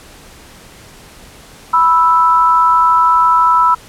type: tone pair together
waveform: sine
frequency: 986.5 / 1318.5 Hz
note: B5 / E6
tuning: -2 / 0 cents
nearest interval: perfect fourth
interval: 502 cents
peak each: -10 dBFS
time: 1.73-3.75 s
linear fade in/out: 10 ms
effects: pink hiss -39 dBFS RMS until 3.88 s + low-pass 12000 Hz 12 dB/octave